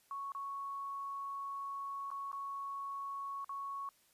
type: tone with dropouts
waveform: sine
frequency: 1108.7 Hz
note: C#6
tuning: in tune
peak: -39 dBFS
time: 0.11-3.89 s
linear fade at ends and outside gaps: 1 ms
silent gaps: 0.32-0.349 / 2.104-2.114 / 2.317-2.329 / 3.445-3.493 s
effects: white hiss -70 dBFS RMS until 4.13 s + resampled to 32000 Hz